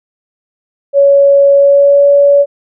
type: tone with pitch glide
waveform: sine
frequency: 560 to 567.5 Hz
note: C#5 to C#5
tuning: +18 to +41 cents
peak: -3 dBFS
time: 0.93-2.46 s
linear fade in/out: 50 ms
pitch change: +23 cents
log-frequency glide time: 1.54-2.08 s
effects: none